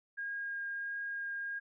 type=tone with vibrato; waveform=sine; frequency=1623 Hz; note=G#6; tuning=40 cents flat; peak=-36 dBFS; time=0.17-1.6 s; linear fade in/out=20 ms; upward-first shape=triangle; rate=1.5 Hz; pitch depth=8 cents each way; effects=none